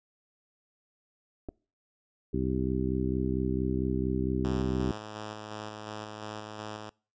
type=clicks; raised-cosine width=2 ms; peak=-26 dBFS; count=2; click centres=1.487 / 1.49 s
type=harmonic tone; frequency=64.4 Hz; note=C2; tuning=27 cents flat; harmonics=1 / 2 / 3 / 4 / 5 / 6; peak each=-34 / -34 / -34 / -34 / -34 / -34 dBFS; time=2.33-4.92 s; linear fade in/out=10 ms
type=tone with tremolo; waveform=5% pulse; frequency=106.9 Hz; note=A2; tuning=49 cents flat; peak=-26 dBFS; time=4.44-6.9 s; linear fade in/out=10 ms; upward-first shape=square; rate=2.8 Hz; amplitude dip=30%
effects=noise-tail reverb RT60 0.4 s tail -25 dB re dry + resampled to 16000 Hz